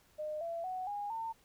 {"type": "tone with pitch steps", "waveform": "sine", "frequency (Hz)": [610, 672.9, 742.4, 819, 903.5], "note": ["D#5", "E5", "F#5", "G#5", "A5"], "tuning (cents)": [-34, 35, 6, -24, 46], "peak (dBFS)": -36, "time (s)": [0.18, 1.33], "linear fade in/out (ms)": 20, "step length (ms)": 230, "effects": ["pink hiss -67 dBFS RMS until 1.44 s"]}